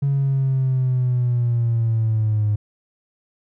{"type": "linear sweep", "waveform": "triangle", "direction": "down", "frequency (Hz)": [140.5, 104], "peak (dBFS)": -13, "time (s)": [0.02, 2.56], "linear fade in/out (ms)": 10, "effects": ["tanh soft clip ceiling -13 dBFS"]}